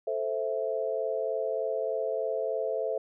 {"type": "chord", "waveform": "sine", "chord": "A minor", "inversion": "none", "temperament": "equal", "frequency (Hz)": [440, 523.3, 659.3], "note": ["A4", "C5", "E5"], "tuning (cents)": [0, 0, 0], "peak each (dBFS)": -32, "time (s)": [0.07, 2.98], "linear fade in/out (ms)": 5, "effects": []}